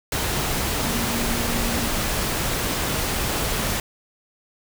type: tone in noise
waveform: sine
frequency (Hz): 233.1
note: A#3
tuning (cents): 0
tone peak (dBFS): -28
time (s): 0.86-1.88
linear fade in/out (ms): 2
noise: pink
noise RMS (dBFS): -24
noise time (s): 0.12-3.8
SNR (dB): -7
effects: none